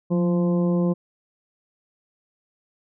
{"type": "harmonic tone with a mistuned harmonic", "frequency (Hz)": 173.4, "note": "F3", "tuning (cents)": -12, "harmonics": [1, 2, 3, 4, 5, 6], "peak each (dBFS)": [-19, -26, -28, -42, -42, -39], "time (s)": [0.1, 0.94], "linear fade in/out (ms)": 20, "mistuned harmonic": 1, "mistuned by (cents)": 38, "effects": []}